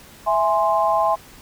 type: chord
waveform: sine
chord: E augmented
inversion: none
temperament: equal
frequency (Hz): 659.3 / 830.6 / 1046.5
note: E5 / G#5 / B#5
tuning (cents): 0 / 0 / 0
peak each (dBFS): -20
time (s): 0.26-1.16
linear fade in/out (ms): 20
effects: pink hiss -45 dBFS RMS until 1.41 s